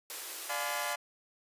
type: high-pass noise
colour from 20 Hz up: white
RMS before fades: -41 dBFS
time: 0.1-0.93 s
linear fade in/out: 0 ms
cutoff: 320 Hz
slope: 48 dB/octave
type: chord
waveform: 20% pulse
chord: D diminished seventh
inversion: none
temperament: just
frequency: 587.3 / 704.8 / 845.8 / 1014.9 Hz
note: D5 / F5 / Ab5 / Cb6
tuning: 0 / +16 / +31 / +47 cents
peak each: -34 dBFS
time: 0.49-0.96 s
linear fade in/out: 10 ms
effects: resampled to 32000 Hz